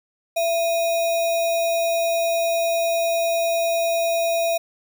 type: tone with sample-and-hold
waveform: sine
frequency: 670 Hz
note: E5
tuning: 28 cents sharp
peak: -18 dBFS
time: 0.36-4.58 s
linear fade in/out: 10 ms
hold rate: 3150 Hz
effects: none